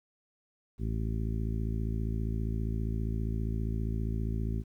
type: harmonic tone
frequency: 55 Hz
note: A1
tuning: in tune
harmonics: 1 / 2 / 3 / 4 / 5 / 6 / 7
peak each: -32 / -34 / -40 / -39 / -45 / -47 / -46 dBFS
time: 0.78-4.64 s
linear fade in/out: 50 ms
effects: 11-bit